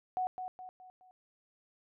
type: tone with echo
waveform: sine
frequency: 740 Hz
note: F#5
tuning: in tune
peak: -30 dBFS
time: 0.17-0.27 s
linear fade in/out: 0 ms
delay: 210 ms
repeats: 4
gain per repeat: -7 dB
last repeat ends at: 1.11 s
effects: none